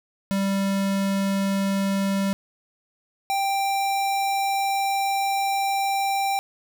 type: tone pair in turn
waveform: square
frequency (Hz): 196 / 786.7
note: G3 / G5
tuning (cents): 0 / +6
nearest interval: 2 octaves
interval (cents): 2406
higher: second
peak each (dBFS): -22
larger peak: neither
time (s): 0.31-2.33 / 3.3-6.39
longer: second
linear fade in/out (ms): 0
effects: 8-bit